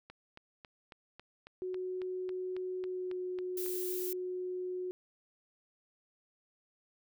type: click train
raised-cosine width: 0.3 ms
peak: -33 dBFS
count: 14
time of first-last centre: 0.1-3.662 s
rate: 3.65 Hz
type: tone with pitch glide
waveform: sine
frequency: 368.7 to 365.1 Hz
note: F#4 to F#4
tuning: -6 to -23 cents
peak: -35 dBFS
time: 1.62-4.91 s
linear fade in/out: 0 ms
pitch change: -17 cents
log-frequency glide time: 2.85-3.16 s
type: noise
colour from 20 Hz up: violet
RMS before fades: -40 dBFS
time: 3.57-4.13 s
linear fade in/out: 2 ms
effects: none